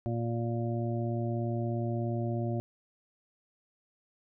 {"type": "harmonic tone", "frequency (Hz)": 116.9, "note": "A#2", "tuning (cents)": 5, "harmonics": [1, 2, 3, 5, 6], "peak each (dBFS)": [-31, -36, -37, -40, -42], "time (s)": [0.06, 2.6], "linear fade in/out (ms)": 0, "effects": []}